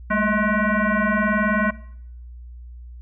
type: tone with frequency modulation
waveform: sine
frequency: 644 Hz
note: E5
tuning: 41 cents flat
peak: -17 dBFS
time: 0.1-1.71 s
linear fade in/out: 10 ms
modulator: 423 Hz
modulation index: 2.9
effects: noise-tail reverb RT60 0.7 s tail -21 dB re dry + added 60 Hz sine -36 dBFS peak until 3.01 s